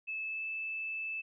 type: tone with pitch glide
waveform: sine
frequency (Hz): 2610 to 2628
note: E7 to E7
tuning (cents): -18 to -6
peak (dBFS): -35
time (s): 0.07-1.22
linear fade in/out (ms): 20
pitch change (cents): +12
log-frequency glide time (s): 0.23-0.45
effects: none